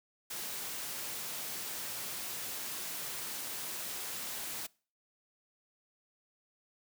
white noise, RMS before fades -40 dBFS, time 0.3-4.67 s, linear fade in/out 10 ms, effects noise-tail reverb RT60 0.4 s tail -24 dB re dry + high-pass 100 Hz 12 dB/octave

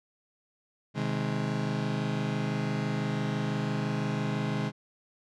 35% pulse chord, Ab major, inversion first, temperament just, 129.78 / 155.74 / 207.7 Hz, C3 / Eb3 / Ab3, -14 / +2 / 0 cents, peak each -31 dBFS, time 0.94-4.72 s, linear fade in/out 50 ms, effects low-pass 5000 Hz 12 dB/octave

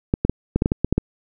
clicks, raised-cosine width 3 ms, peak -4 dBFS, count 10, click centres 0.139 / 0.25 / 0.296 / 0.56 / 0.621 / 0.659 / 0.719 / 0.846 / 0.926 / 0.98 s, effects none

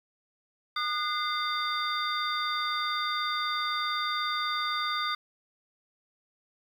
sine tone cluster, 1221 / 1478 / 2065 / 3616 / 4713 Hz, D#6 / F#6 / C7 / A7 / D8, -33 / -2 / -23 / +47 / +5 cents, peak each -30 / -37 / -37 / -34 / -38 dBFS, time 0.76-5.15 s, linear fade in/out 5 ms, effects 9-bit

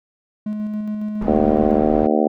triangle tone with tremolo, 211.8 Hz, G#3, 34 cents sharp, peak -19 dBFS, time 0.46-1.81 s, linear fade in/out 5 ms, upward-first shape square, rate 7.2 Hz, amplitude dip 25%
pink low-pass noise, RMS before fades -27 dBFS, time 1.21-2.07 s, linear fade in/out 5 ms, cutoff 870 Hz, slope 12 dB/octave
harmonic tone, 76.1 Hz, D#2, 38 cents flat, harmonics 3 / 4 / 5 / 6 / 7 / 8 / 9 / 10, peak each -20 / -21 / -22 / -23 / -23 / -24 / -25 / -25 dBFS, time 1.27-2.28 s, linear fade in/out 10 ms
effects none

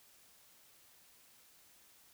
silence, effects white hiss -64 dBFS RMS until 2.13 s

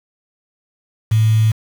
sine tone with quantisation, 110 Hz, A2, in tune, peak -10 dBFS, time 1.11-1.52 s, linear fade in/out 10 ms, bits 5, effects none

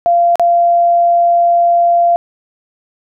sine tone with dropouts, 690 Hz, F5, 21 cents flat, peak -7 dBFS, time 0.06-2.16 s, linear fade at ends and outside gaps 0 ms, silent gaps 0.356-0.396 s, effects none

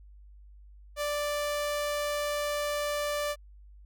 sawtooth tone, 587.3 Hz, D5, in tune, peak -25 dBFS, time 0.96-3.36 s, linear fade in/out 50 ms, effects added 50 Hz sine -49 dBFS peak until 3.85 s

